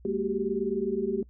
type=tone cluster; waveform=sine; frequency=202.9 / 231.1 / 377.5 / 396.7 Hz; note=G#3 / A#3 / F#4 / G4; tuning=-40 / -15 / +35 / +21 cents; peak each=-35 / -33 / -30 / -30 dBFS; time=0.05-1.23 s; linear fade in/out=2 ms; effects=noise-tail reverb RT60 0.1 s tail -24 dB re dry + added 60 Hz sine -50 dBFS peak until 1.29 s